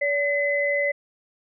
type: tone pair together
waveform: sine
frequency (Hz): 572.2 / 2028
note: D5 / B6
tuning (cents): -45 / +45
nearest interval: octave + minor seventh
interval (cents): 2190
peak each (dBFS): -23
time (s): 0.01-0.92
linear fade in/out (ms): 10
effects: none